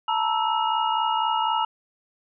sine tone cluster, 883 / 947 / 1316 / 2862 Hz, A5 / A#5 / E6 / F7, +6 / +27 / -3 / +42 cents, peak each -24 / -26 / -27 / -31 dBFS, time 0.08-1.65 s, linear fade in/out 5 ms, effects none

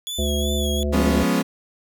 sawtooth tone with vibrato, 3398 Hz, G#7, 39 cents sharp, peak -24 dBFS, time 0.07-0.83 s, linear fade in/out 0 ms, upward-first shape sine, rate 2.7 Hz, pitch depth 56 cents each way
harmonic tone, 72.7 Hz, D2, 17 cents flat, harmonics 1 / 3 / 5 / 7 / 9, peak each -22 / -27 / -29 / -30 / -32 dBFS, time 0.18-1.24 s, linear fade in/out 10 ms
35% pulse chord, C# dominant seventh, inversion first, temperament equal with one note detuned, 175.93 / 207.7 / 246.9 / 277.2 Hz, E#3 / G#3 / B3 / C#4, +13 / 0 / 0 / 0 cents, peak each -22 dBFS, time 0.92-1.43 s, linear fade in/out 20 ms
effects none

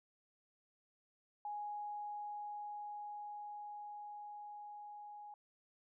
sine tone with level ramp, 830.6 Hz, G#5, in tune, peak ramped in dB -40 to -49 dBFS, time 1.45-5.34 s, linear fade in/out 2 ms, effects none

